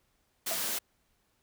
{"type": "high-pass noise", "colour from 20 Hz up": "white", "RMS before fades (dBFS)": -33, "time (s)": [0.46, 0.79], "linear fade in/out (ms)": 10, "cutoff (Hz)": 150, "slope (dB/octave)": 24}
{"type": "tone with exponential decay", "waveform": "triangle", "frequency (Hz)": 660, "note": "E5", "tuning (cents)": 2, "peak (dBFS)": -28, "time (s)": [0.51, 0.6], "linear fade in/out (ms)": 2, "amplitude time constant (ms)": 18}
{"effects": ["pink hiss -73 dBFS RMS until 1.42 s"]}